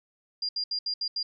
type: tone bursts at uneven times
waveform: sine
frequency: 4800 Hz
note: D8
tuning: 37 cents sharp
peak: -27 dBFS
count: 6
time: 0.42-0.49 / 0.56-0.64 / 0.71-0.79 / 0.86-0.94 / 1.01-1.08 / 1.16-1.23 s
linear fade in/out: 5 ms
effects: none